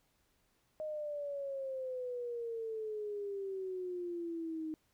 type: exponential sweep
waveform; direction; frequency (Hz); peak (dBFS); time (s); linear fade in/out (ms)
sine; down; 622 to 311.1; -37; 0.8-4.74; 0
effects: pink hiss -75 dBFS RMS until 4.93 s